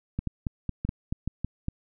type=clicks; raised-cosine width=5 ms; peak=-16 dBFS; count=10; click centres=0.19 / 0.273 / 0.468 / 0.693 / 0.85 / 0.891 / 1.125 / 1.276 / 1.446 / 1.684 s; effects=none